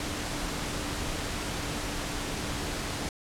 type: tone in noise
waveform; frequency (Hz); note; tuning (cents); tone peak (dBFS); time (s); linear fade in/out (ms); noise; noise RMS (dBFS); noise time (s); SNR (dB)
sine; 293.7; D4; 0; -42; 0-3.09; 2; pink; -33; 0-3.09; -12
effects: low-pass 9000 Hz 12 dB/octave